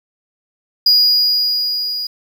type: tone with level ramp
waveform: triangle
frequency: 4891 Hz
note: D#8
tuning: 31 cents flat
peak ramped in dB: -6 to -19 dBFS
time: 0.86-2.07 s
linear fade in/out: 5 ms
effects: 7-bit